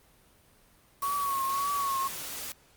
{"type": "noise", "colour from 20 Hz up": "white", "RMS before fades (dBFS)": -38, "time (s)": [1.02, 2.52], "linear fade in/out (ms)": 2}
{"type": "tone with vibrato", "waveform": "sine", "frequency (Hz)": 1108.7, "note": "C#6", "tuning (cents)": 0, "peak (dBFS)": -27, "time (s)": [1.02, 2.08], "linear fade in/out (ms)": 10, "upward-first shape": "triangle", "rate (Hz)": 1.8, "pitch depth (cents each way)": 64}
{"effects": ["pink hiss -61 dBFS RMS until 2.76 s", "Opus 32 kbps"]}